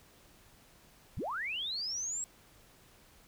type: linear sweep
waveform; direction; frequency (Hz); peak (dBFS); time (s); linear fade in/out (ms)
sine; up; 38.89 to 7760; -34; 1.17-2.24; 0
effects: pink hiss -61 dBFS RMS until 3.27 s